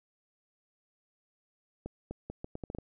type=accelerating click train; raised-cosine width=2 ms; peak=-25 dBFS; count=9; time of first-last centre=1.86-2.786 s; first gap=250 ms; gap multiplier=0.76; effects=none